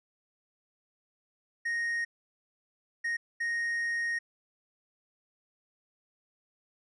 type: tone bursts at uneven times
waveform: triangle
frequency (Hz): 1864.7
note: A#6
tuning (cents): 0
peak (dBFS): -27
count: 3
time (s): 1.65-2.05 / 3.04-3.17 / 3.4-4.19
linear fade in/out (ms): 10
effects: resampled to 24000 Hz